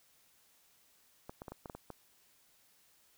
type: clicks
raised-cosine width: 1 ms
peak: -30 dBFS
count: 8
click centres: 1.295 / 1.419 / 1.482 / 1.52 / 1.658 / 1.698 / 1.75 / 1.903 s
effects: white hiss -68 dBFS RMS until 3.17 s